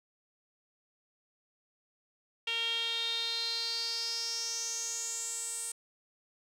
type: tone with band-pass filter sweep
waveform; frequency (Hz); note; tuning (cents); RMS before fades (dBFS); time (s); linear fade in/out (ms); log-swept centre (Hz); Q
sawtooth; 460.5; A#4; -21; -35; 2.47-5.72; 5; 3000 to 8600; 7.3
effects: none